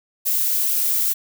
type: noise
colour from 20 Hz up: violet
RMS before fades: -20 dBFS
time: 0.25-1.14 s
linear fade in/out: 20 ms
effects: none